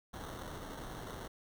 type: noise with sample-and-hold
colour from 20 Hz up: pink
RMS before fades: -45 dBFS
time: 0.13-1.28 s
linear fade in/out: 10 ms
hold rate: 2450 Hz
effects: none